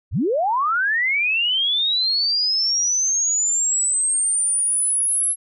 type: linear sweep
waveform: sine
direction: up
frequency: 47.95 to 11090 Hz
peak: -17 dBFS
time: 0.11-5.36 s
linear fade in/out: 50 ms
effects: none